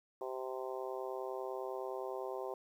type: harmonic tone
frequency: 129.8 Hz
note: C3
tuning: 13 cents flat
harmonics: 3 / 4 / 5 / 6 / 7 / 8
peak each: -42 / -44 / -46 / -48 / -49 / -50 dBFS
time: 0.21-2.54 s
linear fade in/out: 2 ms
effects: 11-bit